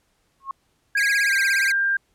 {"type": "tone with exponential growth", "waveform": "sine", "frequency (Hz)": 1085, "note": "C#6", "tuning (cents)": -37, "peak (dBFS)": -22, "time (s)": [0.4, 0.51], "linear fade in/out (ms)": 2, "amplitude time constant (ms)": 23}
{"type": "tone with pitch glide", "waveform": "sine", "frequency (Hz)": [1639, 1593.3], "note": ["G#6", "G6"], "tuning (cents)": [-23, 28], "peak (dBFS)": -18, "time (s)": [0.95, 1.97], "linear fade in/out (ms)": 5, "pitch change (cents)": -49, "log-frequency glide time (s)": [1.26, 1.32]}
{"type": "tone with vibrato", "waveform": "sawtooth", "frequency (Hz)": 2200, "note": "C#7", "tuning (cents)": -14, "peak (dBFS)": -20, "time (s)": [0.97, 1.72], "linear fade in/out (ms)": 5, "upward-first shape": "triangle", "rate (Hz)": 17, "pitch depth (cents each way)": 270}
{"effects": ["pink hiss -67 dBFS RMS until 2.14 s", "low-pass 12000 Hz 12 dB/octave"]}